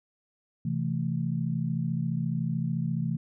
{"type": "chord", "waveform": "sine", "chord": "A minor", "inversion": "first", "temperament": "equal", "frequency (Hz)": [130.81, 164.81, 220], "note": ["C3", "E3", "A3"], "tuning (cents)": [0, 0, 0], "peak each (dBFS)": [-31, -29, -33], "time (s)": [0.65, 3.17], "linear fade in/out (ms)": 5, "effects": []}